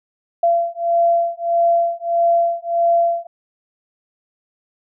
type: beating tone pair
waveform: sine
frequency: 681 / 682.6 Hz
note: F5 / F5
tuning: -44 / -40 cents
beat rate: 1.6 Hz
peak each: -17 dBFS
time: 0.43-3.27 s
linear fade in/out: 5 ms
effects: none